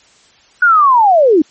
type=linear sweep; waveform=sine; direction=down; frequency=1480 to 282.8 Hz; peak=-5 dBFS; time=0.62-1.42 s; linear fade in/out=5 ms; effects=white hiss -48 dBFS RMS until 1.5 s + MP3 32 kbps